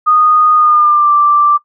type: tone with pitch glide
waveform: sine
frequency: 1235 to 1175.1 Hz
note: D#6 to D6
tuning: -13 to +1 cents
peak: -6 dBFS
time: 0.06-1.58 s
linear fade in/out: 20 ms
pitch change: -86 cents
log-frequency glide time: 0.55-1.12 s
effects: noise-tail reverb RT60 0.1 s tail -18 dB re dry